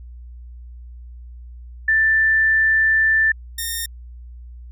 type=tone pair in turn; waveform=sine / 5% pulse; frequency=1770 / 1831.4 Hz; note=A6 / A#6; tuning=+10 / -31 cents; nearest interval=minor second; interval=59 cents; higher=second; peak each=-13 dBFS; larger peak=neither; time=1.88-3.32 / 3.58-3.86 s; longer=first; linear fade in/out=5 ms; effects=added 60 Hz sine -35 dBFS peak until 4.71 s